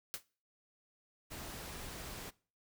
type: noise with exponential decay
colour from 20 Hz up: white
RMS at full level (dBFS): -36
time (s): 0.14-0.23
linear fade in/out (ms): 0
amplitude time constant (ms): 19
type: noise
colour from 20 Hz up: pink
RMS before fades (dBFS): -46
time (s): 1.3-2.31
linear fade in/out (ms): 20
effects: noise-tail reverb RT60 0.4 s tail -22 dB re dry